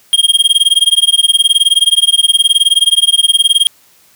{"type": "tone with tremolo", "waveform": "square", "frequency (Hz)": 3233, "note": "G#7", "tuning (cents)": -47, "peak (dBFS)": -4, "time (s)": [0.13, 3.67], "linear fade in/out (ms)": 0, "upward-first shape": "sine", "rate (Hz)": 19, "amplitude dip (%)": 100, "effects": ["white hiss -48 dBFS RMS until 4.15 s", "high-pass 60 Hz 12 dB/octave"]}